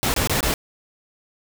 pink noise bursts, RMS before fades -21 dBFS, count 4, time 0.03-0.539 s, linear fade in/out 0 ms, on 110 ms, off 23 ms, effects none

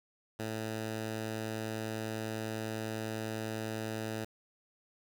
10% pulse tone, 110 Hz, A2, in tune, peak -27 dBFS, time 0.39-4.25 s, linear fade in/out 10 ms, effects 9-bit

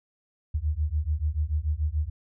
sine beating tone pair, 72.9 / 79.8 Hz, D2 / D#2, -12 / +44 cents, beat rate 6.9 Hz, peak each -27 / -27 dBFS, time 0.54-2.1 s, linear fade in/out 10 ms, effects none

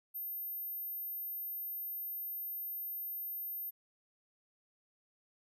sine tone, 13160 Hz, G#9, 17 cents flat, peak -38 dBFS, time 0.14-3.71 s, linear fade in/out 20 ms, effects none

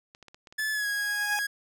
clicks, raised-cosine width 0.2 ms, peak -31 dBFS, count 7, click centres 0.149 / 0.227 / 0.283 / 0.345 / 0.472 / 0.525 / 0.598 s
45% pulse tone with pitch glide, 1732 to 1651.9 Hz, A6 to G#6, -28 to -10 cents, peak -27 dBFS, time 0.58-1.47 s, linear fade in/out 10 ms, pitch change -82 cents, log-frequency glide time 0.72-0.87 s
20% pulse tone with exponential growth, 830.6 Hz, G#5, in tune, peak -22 dBFS, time 0.74-1.39 s, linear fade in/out 1 ms, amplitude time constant 140 ms
effects none

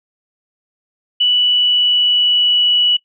sine tone with pitch glide, 2960 to 2943 Hz, F#7 to F#7, 0 to -10 cents, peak -10 dBFS, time 1.2-2.97 s, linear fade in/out 10 ms, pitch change -10 cents, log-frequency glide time 1.31-2.71 s, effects noise-tail reverb RT60 0.1 s tail -20 dB re dry

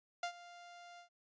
sawtooth tone with ADSR envelope, 698.5 Hz, F5, in tune, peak -31 dBFS, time 0.23-1.09 s, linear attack 3 ms, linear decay 86 ms, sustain -18 dB, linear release 100 ms, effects resampled to 16000 Hz

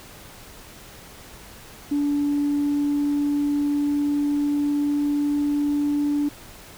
sine tone with pitch glide, 288.8 to 291.1 Hz, D4 to D4, -29 to -15 cents, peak -18 dBFS, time 1.91-6.29 s, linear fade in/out 10 ms, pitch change +14 cents, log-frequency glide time 2.36-6.14 s, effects tanh soft clip ceiling -16 dBFS + pink hiss -44 dBFS RMS until 6.77 s

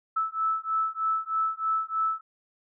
sine beating tone pair, 1309 / 1312.2 Hz, E6 / E6, -13 / -8 cents, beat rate 3.2 Hz, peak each -28 dBFS, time 0.16-2.21 s, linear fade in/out 10 ms, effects none

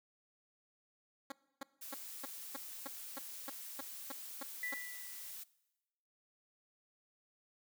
10% pulse tone bursts, 273.9 Hz, C#4, 21 cents flat, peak -33 dBFS, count 12, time 1.3-4.742 s, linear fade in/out 5 ms, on 21 ms, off 290 ms
blue noise, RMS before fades -48 dBFS, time 1.81-5.44 s, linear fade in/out 10 ms
sine tone with exponential decay, 1975.5 Hz, B6, in tune, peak -36 dBFS, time 4.63-5.37 s, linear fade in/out 2 ms, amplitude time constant 160 ms
effects noise-tail reverb RT60 1.0 s tail -21 dB re dry

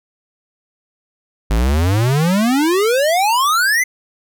square exponential sweep, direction up, 50.6 to 2093 Hz, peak -13 dBFS, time 1.5-3.84 s, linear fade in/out 10 ms, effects none

